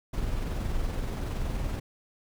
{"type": "noise with amplitude modulation", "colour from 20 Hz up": "brown", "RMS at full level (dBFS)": -29, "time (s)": [0.13, 1.8], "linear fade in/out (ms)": 10, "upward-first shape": "sine", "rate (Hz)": 21.2, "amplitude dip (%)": 30, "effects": []}